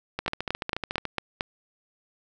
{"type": "two click trains", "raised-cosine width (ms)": 0.3, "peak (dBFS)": [-10, -13], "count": [6, 13], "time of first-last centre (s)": [[0.28, 1.409], [0.19, 1.053]], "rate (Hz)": [4.43, 13.9], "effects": []}